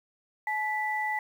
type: tone pair together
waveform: sine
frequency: 856.4 / 1975.5 Hz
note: A5 / B6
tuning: -47 / 0 cents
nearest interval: octave + major second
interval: 1447 cents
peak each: -30 / -30 dBFS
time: 0.47-1.19 s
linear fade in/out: 2 ms
effects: 9-bit